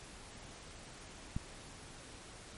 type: click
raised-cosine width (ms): 5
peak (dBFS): -23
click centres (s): 1.365
effects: pink hiss -52 dBFS RMS until 2.57 s + MP3 48 kbps